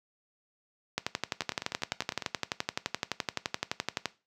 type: two click trains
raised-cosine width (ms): 0.2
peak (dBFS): -11 / -17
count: 37 / 9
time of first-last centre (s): 0.98-4.057 / 1.42-2.222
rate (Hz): 11.7 / 9.97
effects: noise-tail reverb RT60 0.3 s tail -18 dB re dry + high-pass 100 Hz 12 dB/octave